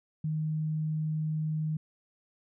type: tone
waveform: sine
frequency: 155.5 Hz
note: D#3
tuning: 1 cent flat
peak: -28 dBFS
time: 0.24-1.77 s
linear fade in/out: 5 ms
effects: none